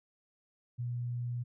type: tone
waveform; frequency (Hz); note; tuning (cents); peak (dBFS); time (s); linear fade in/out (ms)
sine; 121.2; B2; -32; -33; 0.78-1.44; 20
effects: none